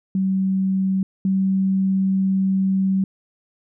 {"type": "tone pair in turn", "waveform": "sine", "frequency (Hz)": [190.8, 191.58], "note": ["G3", "G3"], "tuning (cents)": [-47, -39], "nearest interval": "unison", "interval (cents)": 8, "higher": "second", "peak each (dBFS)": [-17, -16], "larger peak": "second", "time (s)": [[0.15, 1.03], [1.25, 3.04]], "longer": "second", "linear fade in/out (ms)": 2, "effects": []}